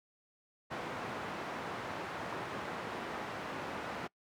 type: band-pass noise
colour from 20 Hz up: white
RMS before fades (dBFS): -41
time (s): 0.7-4.08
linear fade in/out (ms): 20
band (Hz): 110 to 1300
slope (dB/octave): 12
effects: noise-tail reverb RT60 0.1 s tail -24 dB re dry